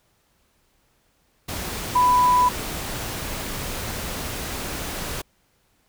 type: tone in noise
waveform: sine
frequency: 993 Hz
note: B5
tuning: 9 cents sharp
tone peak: -14 dBFS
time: 1.95-2.49 s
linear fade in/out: 10 ms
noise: pink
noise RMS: -30 dBFS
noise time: 1.48-5.22 s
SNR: +13 dB
effects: pink hiss -65 dBFS RMS until 5.88 s